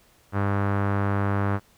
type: tone with low-pass filter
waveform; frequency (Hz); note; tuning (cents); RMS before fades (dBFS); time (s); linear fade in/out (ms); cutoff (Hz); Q
sawtooth; 100; G2; +35; -24; 0.32-1.6; 50; 1400; 2.2
effects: pink hiss -59 dBFS RMS until 1.77 s